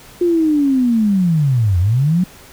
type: linear two-way sweep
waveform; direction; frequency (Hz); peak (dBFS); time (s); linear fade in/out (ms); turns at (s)
sine; down then up; 356.4 to 84.4 to 188.3; -11; 0.21-2.24; 5; 1.79
effects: pink hiss -41 dBFS RMS until 2.52 s